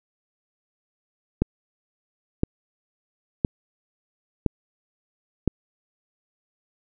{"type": "click train", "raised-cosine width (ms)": 3, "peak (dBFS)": -6, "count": 5, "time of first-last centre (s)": [1.42, 5.477], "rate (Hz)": 0.986, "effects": []}